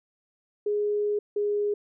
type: tone pair in turn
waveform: sine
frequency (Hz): 415.3 / 412.9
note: G#4 / G#4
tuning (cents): 0 / -10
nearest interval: unison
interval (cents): 10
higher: first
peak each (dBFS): -23 / -23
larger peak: neither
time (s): 0.66-1.19 / 1.36-1.74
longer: first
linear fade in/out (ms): 5
effects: none